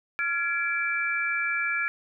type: tone cluster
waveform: sine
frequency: 1386 / 1682 / 2332 Hz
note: F6 / G#6 / D7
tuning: -14 / +22 / -13 cents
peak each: -30 / -29 / -28 dBFS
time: 0.19-1.88 s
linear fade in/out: 0 ms
effects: none